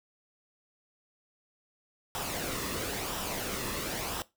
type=noise with flanger; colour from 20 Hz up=pink; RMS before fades=-35 dBFS; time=2.15-4.22 s; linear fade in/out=0 ms; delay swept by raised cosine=0.45 to 1.33 ms; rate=0.98 Hz; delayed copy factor=-0.5; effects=noise-tail reverb RT60 0.2 s tail -18 dB re dry